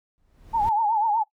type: noise with exponential growth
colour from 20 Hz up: brown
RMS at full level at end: -30 dBFS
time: 0.18-0.69 s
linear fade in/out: 0 ms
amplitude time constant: 110 ms
type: tone with vibrato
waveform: sine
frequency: 869 Hz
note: A5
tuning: 22 cents flat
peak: -19 dBFS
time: 0.53-1.24 s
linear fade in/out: 20 ms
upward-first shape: triangle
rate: 8.1 Hz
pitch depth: 130 cents each way
effects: noise-tail reverb RT60 0.1 s tail -19 dB re dry